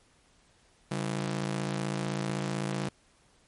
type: ring-modulated tone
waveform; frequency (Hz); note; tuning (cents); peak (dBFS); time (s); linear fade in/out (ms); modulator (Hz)
sawtooth; 164.81; E3; 0; -23; 0.91-2.89; 5; 27.9
effects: pink hiss -64 dBFS RMS until 3.47 s + MP3 48 kbps